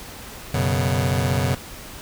sawtooth chord, F# suspended fourth, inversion none, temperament just, 92.5 / 123.33 / 138.75 Hz, F#2 / B2 / C#3, 0 / -2 / +2 cents, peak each -19 dBFS, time 0.54-1.55 s, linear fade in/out 5 ms, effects pink hiss -38 dBFS RMS until 2.01 s

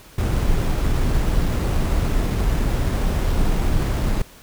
brown noise with sample-and-hold, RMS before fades -19 dBFS, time 0.18-4.22 s, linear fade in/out 5 ms, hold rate 8820 Hz, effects pink hiss -46 dBFS RMS until 4.42 s

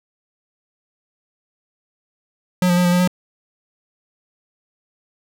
square tone with pitch steps, 181.1 / 176 / 179.1 / 175.9 / 178.6 / 181 Hz, F#3 / F3 / F3 / F3 / F3 / F#3, -37 / +14 / +44 / +13 / +39 / -38 cents, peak -14 dBFS, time 2.62-3.076 s, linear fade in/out 2 ms, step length 76 ms, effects none

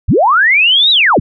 sine linear two-way sweep, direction up then down, 33.68 to 3945 to 33.68 Hz, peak -6 dBFS, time 0.08-1.2 s, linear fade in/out 10 ms, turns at 0.91 s, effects none

